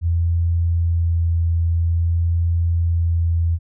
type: tone with vibrato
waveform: sine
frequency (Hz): 84.2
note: E2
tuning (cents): +37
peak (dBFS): -15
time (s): 0.01-3.59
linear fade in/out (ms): 50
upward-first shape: sine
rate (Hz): 0.5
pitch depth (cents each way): 10
effects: none